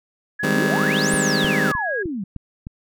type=tone with pitch glide; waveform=sine; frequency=1685 to 1647.5 Hz; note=G#6 to G#6; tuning=+25 to -14 cents; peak=-23 dBFS; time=0.39-2.03 s; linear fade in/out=10 ms; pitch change=-39 cents; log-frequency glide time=1.82-1.89 s
type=chord; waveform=25% pulse; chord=Ab major seventh; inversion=second; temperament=just; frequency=155.74 / 194.67 / 207.7 / 259.6 Hz; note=Eb3 / G3 / Ab3 / C4; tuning=+2 / -12 / 0 / -13 cents; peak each=-21 dBFS; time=0.43-1.72 s; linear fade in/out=5 ms
type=exponential two-way sweep; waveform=sine; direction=up then down; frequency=179.3 to 9880 to 179.3 Hz; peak=-24 dBFS; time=0.52-2.24 s; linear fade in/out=5 ms; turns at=1.14 s
type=click train; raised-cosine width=5 ms; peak=-19 dBFS; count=6; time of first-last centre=1.14-2.669 s; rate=3.27 Hz
effects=none